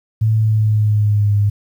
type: tone with pitch glide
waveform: sine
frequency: 110 to 102.63 Hz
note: A2 to G#2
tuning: 0 to -20 cents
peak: -11 dBFS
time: 0.21-1.5 s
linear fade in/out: 10 ms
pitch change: -120 cents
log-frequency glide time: 0.35-1.34 s
effects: 8-bit